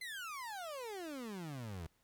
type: exponential sweep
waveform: 30% pulse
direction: down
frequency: 2093 to 77.4 Hz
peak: -40 dBFS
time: 0.01-1.87 s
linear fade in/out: 5 ms
effects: pink hiss -75 dBFS RMS until 2.03 s